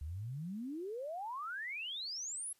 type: exponential sweep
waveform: sine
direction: up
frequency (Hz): 69.5 to 11230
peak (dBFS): -39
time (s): 0.01-2.53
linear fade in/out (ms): 5
effects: white hiss -72 dBFS RMS until 2.59 s + resampled to 32000 Hz